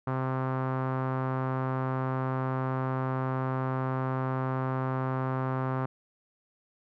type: tone with low-pass filter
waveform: sawtooth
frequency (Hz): 130.81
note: C3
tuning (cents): 0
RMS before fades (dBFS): -30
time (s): 0.07-5.86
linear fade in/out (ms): 5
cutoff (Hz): 1200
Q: 2.4
effects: none